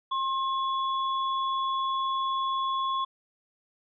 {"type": "tone pair together", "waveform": "sine", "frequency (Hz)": [1067, 3414], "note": ["C6", "G#7"], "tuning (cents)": [34, 47], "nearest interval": "octave + minor sixth", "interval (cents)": 2013, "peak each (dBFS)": [-26, -36], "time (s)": [0.11, 3.05], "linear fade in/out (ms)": 10, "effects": []}